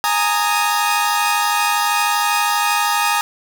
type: chord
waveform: sawtooth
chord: Ab suspended second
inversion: none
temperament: equal with one note detuned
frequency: 830.6 / 923.2 / 1244.5 Hz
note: Ab5 / Bb5 / Eb6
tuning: 0 / -17 / 0 cents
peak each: -16 dBFS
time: 0.04-3.21 s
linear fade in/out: 0 ms
effects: none